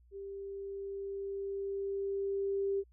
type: tone with level ramp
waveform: sine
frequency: 394.6 Hz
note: G4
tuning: 11 cents sharp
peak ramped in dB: -41 to -29 dBFS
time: 0.11-2.84 s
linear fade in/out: 50 ms
effects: added 60 Hz sine -60 dBFS peak until 2.92 s